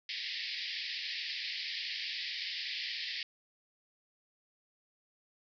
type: band-pass noise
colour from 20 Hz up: white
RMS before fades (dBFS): -39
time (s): 0.09-3.23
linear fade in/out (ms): 2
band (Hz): 1800 to 5100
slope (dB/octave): 96
effects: none